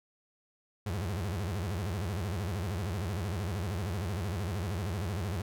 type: tone with vibrato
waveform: 35% pulse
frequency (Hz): 93.2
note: F#2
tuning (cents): +13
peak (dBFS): -30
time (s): 0.86-5.42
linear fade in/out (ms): 5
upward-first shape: sine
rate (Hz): 13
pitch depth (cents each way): 250
effects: none